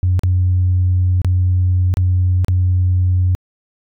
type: tone with dropouts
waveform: sine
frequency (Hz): 91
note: F#2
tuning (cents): -28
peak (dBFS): -10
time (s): 0.03-3.35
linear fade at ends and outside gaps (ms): 0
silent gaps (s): 0.193-0.235 / 1.217-1.247 / 1.94-1.971 / 2.446-2.483
effects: tanh soft clip ceiling -7 dBFS